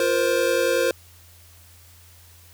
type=chord; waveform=square; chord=F suspended fourth; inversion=none; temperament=equal with one note detuned; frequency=349.2 / 472.7 / 523.3 Hz; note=F4 / Bb4 / C5; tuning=0 / +24 / 0 cents; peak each=-27 / -24 / -22 dBFS; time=0-0.91 s; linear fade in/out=2 ms; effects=added 86 Hz sine -50 dBFS peak until 2.53 s + white hiss -52 dBFS RMS until 2.53 s